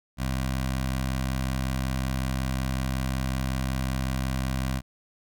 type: tone with notch filter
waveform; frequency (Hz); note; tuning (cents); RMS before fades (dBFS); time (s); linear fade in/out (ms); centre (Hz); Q
15% pulse; 65.41; C2; 0; -28; 0.17-4.82; 50; 410; 0.98
effects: none